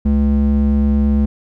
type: ring-modulated tone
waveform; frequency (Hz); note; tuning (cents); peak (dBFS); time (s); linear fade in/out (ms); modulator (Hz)
triangle; 141.2; C#3; +32; -6; 0.05-1.26; 10; 72.9
effects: none